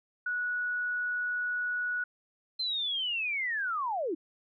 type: tone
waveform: sine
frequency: 1467 Hz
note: F#6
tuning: 15 cents flat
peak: -29 dBFS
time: 0.26-2.04 s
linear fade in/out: 5 ms
type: linear sweep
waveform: sine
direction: down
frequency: 4143 to 286.8 Hz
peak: -29 dBFS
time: 2.59-4.15 s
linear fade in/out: 10 ms
effects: none